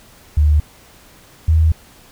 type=tone pair in turn; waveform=sine; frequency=74.8 / 79.91 Hz; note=D2 / D#2; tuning=+32 / +47 cents; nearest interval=minor second; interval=115 cents; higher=second; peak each=-9 / -9 dBFS; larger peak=neither; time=0.37-0.6 / 1.48-1.72 s; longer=second; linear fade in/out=5 ms; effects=pink hiss -46 dBFS RMS until 2.11 s